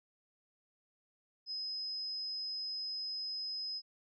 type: tone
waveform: sine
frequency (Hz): 5070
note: D#8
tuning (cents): +32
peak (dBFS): -37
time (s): 1.46-3.82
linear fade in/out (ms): 50
effects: none